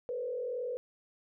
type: tone with frequency modulation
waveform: sine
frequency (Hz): 493.9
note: B4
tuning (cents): 0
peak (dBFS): -33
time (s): 0.09-0.77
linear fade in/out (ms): 0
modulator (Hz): 41.9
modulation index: 0.81
effects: none